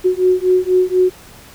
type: beating tone pair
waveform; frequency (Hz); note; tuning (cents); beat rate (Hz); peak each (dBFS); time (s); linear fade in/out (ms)
sine; 365.5 / 369.6; F#4 / F#4; -21 / -2; 4.1; -14; 0.04-1.1; 20
effects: pink hiss -41 dBFS RMS until 1.54 s